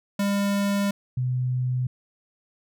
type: tone pair in turn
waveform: square / sine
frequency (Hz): 200.7 / 126.43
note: G3 / B2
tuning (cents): +41 / +41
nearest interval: minor sixth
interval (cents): 800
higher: first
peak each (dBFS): -22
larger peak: neither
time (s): 0.19-0.91 / 1.17-1.87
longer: first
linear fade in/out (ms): 5
effects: none